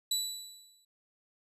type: tone with exponential decay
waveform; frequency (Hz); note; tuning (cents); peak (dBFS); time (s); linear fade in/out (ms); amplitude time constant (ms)
25% pulse; 3951; B7; 0; -23; 0.11-0.85; 5; 160
effects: resampled to 32000 Hz